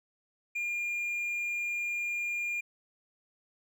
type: tone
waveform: triangle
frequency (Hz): 2410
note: D7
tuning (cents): +44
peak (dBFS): -29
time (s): 0.55-2.61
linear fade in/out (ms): 10
effects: none